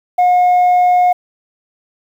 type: tone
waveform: sine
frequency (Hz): 720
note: F#5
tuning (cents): -47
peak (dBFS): -5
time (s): 0.18-1.13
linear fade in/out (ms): 10
effects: tanh soft clip ceiling -7 dBFS + 7-bit